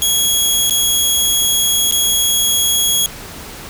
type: tone with dropouts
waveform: 15% pulse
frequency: 3322 Hz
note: G#7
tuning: in tune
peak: -5 dBFS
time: 0.02-3.06 s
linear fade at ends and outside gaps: 0 ms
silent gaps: 0.697-0.708 / 1.911-1.923 s
effects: pink hiss -32 dBFS RMS until 3.69 s